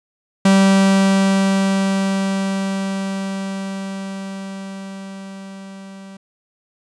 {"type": "tone with level ramp", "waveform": "45% pulse", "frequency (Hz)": 194.1, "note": "G3", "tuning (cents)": -17, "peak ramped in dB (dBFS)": [-9, -35], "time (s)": [0.45, 6.17], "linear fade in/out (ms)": 5, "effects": ["resampled to 22050 Hz"]}